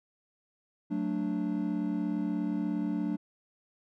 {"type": "chord", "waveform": "triangle", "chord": "D major", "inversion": "first", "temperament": "equal with one note detuned", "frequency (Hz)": [185, 221.9, 293.7], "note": ["F#3", "A3", "D4"], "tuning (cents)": [0, 15, 0], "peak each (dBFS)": [-32, -32, -30], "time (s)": [0.9, 3.17], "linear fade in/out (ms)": 20, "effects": []}